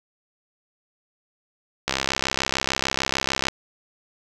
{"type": "click train", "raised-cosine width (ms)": 0.2, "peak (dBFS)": -4, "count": 108, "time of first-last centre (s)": [1.88, 3.484], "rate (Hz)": 66.7, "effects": []}